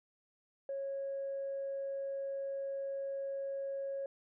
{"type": "tone", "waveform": "sine", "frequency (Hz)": 549, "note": "C#5", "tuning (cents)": -17, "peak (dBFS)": -35, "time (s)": [0.69, 4.06], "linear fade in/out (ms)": 2, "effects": ["tanh soft clip ceiling -32 dBFS"]}